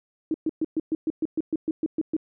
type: tone bursts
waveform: sine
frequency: 316.7 Hz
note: D#4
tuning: 31 cents sharp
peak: -21 dBFS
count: 13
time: 0.31-2.166 s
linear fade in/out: 2 ms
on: 32 ms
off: 120 ms
effects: none